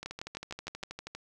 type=two click trains; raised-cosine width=0.2 ms; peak=-23 / -20 dBFS; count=15 / 6; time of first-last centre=0.03-1.15 / 0.06-0.835 s; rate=12.5 / 6.45 Hz; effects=none